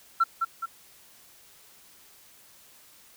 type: tone with echo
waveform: sine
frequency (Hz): 1352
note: E6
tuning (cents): +43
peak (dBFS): -16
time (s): 0.2-0.24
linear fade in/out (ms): 10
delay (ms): 210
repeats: 2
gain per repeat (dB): -6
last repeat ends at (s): 0.66
effects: tanh soft clip ceiling -15 dBFS + white hiss -55 dBFS RMS until 3.16 s